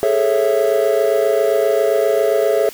triangle chord, A major seventh, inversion third, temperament just, 412.5 / 440 / 550 / 660 Hz, G#4 / A4 / C#5 / E5, -12 / 0 / -14 / +2 cents, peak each -16 dBFS, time 0.03-2.69 s, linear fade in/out 0 ms, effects tanh soft clip ceiling -3 dBFS + white hiss -37 dBFS RMS until 2.73 s

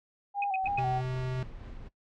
sine tone with vibrato, 784 Hz, G5, in tune, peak -28 dBFS, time 0.34-1.02 s, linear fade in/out 50 ms, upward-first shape square, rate 3 Hz, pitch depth 50 cents each way
sine tone bursts, 2520 Hz, D#7, 21 cents sharp, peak -30 dBFS, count 4, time 0.42-0.794 s, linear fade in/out 2 ms, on 20 ms, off 98 ms
brown noise with tremolo, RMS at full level -42 dBFS, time 0.63-1.89 s, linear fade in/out 20 ms, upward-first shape sine, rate 4.1 Hz, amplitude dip 30%
square tone, 128.3 Hz, C3, 34 cents flat, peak -32 dBFS, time 0.78-1.43 s, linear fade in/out 2 ms
effects noise-tail reverb RT60 0.1 s tail -18 dB re dry + low-pass 4000 Hz 12 dB/octave

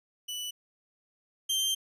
sawtooth tone pair in turn, 2970 / 3147 Hz, F#7 / G7, +6 / +6 cents, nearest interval minor second, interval 100 cents, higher second, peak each -31 / -23 dBFS, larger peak second, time 0.28-0.51 / 1.49-1.75 s, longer second, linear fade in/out 10 ms, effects resampled to 32000 Hz

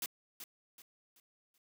white noise with echo, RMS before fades -38 dBFS, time 0.02-0.06 s, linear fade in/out 2 ms, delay 380 ms, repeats 4, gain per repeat -9 dB, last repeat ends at 1.58 s, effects high-pass 200 Hz 12 dB/octave

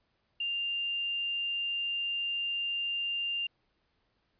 sine tone with quantisation, 2794 Hz, F7, in tune, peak -30 dBFS, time 0.4-3.47 s, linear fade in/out 5 ms, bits 10, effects pink hiss -75 dBFS RMS until 4.39 s + resampled to 11025 Hz

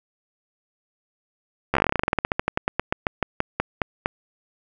slowing click train, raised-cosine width 0.5 ms, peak -5 dBFS, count 30, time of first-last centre 1.74-4.059 s, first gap 13 ms, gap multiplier 1.11, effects none

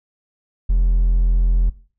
triangle tone with hard clipping, 42.68 Hz, F1, 39 cents flat, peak -13 dBFS, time 0.69-1.7 s, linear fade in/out 10 ms, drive 5 dB, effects noise-tail reverb RT60 0.4 s tail -18 dB re dry

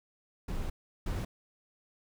brown noise bursts at uneven times, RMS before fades -34 dBFS, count 2, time 0.48-0.7 / 1.06-1.25 s, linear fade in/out 5 ms, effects none

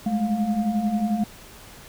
sine tone cluster, 204 / 215.2 / 707 Hz, G#3 / A3 / F5, -31 / -38 / +21 cents, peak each -27 / -22 / -30 dBFS, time 0.06-1.24 s, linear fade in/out 5 ms, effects pink hiss -45 dBFS RMS until 1.88 s

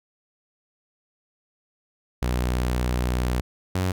sawtooth tone pair in turn, 61.6 / 92.3 Hz, B1 / F#2, -4 / -4 cents, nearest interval perfect fifth, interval 700 cents, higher second, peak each -18 dBFS, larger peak neither, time 2.22-3.41 / 3.75-3.92 s, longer first, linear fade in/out 5 ms, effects none

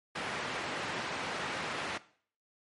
white band-pass noise, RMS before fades -37 dBFS, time 0.15-1.98 s, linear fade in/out 10 ms, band 120 to 2100 Hz, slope 12 dB/octave, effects noise-tail reverb RT60 0.5 s tail -17 dB re dry + MP3 48 kbps

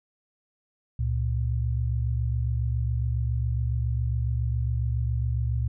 sine tone pair together, 69.3 / 116.55 Hz, C#2 / A#2, 0 / 0 cents, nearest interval major sixth, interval 900 cents, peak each -26 dBFS, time 0.99-5.68 s, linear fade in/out 5 ms, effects none

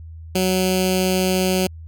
10% pulse tone with notch filter, 185.8 Hz, F#3, 7 cents sharp, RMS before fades -19 dBFS, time 0.35-1.67 s, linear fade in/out 5 ms, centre 1100 Hz, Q 0.57, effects added 81 Hz sine -34 dBFS peak until 1.87 s

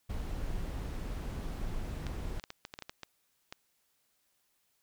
brown noise, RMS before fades -37 dBFS, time 0.09-2.4 s, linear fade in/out 10 ms
clicks, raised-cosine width 0.2 ms, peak -24 dBFS, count 11, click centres 2.067 / 2.397 / 2.439 / 2.504 / 2.651 / 2.739 / 2.789 / 2.823 / 2.895 / 3.033 / 3.525 s
effects white hiss -75 dBFS RMS until 4.82 s

